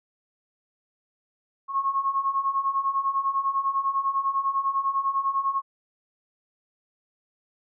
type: beating tone pair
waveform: sine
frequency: 1084 / 1094 Hz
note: C#6 / C#6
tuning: -39 / -23 cents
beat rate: 10 Hz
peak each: -28 / -24 dBFS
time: 1.68-5.62 s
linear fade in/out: 50 ms
effects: none